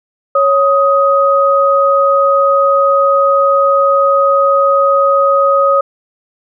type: tone pair together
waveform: sine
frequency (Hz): 554 / 1253.8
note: C#5 / D#6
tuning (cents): -1 / +13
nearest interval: octave + major second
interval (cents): 1414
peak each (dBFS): -10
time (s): 0.35-5.81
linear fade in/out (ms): 5
effects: none